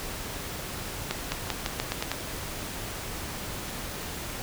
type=accelerating click train; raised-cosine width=0.2 ms; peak=-10 dBFS; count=8; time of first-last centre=1.11-2.116 s; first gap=210 ms; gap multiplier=0.87; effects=pink hiss -36 dBFS RMS until 4.42 s